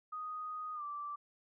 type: tone with pitch glide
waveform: sine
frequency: 1244.5 to 1167.9 Hz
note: D#6 to D6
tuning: 0 to -10 cents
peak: -39 dBFS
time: 0.12-1.16 s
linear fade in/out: 10 ms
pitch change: -110 cents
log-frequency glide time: 0.74-0.83 s
effects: none